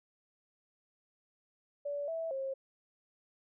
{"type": "tone with pitch steps", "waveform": "sine", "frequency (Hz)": [575, 655, 537], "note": ["D5", "E5", "C5"], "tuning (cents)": [-37, -11, 45], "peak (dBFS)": -34, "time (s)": [1.85, 2.54], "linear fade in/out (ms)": 10, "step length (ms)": 230, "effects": []}